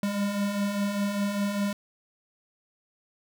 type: beating tone pair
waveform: square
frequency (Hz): 198 / 203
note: G3 / G#3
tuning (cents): +18 / -39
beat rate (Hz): 5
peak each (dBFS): -35 / -27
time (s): 0.03-1.73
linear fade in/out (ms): 2
effects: none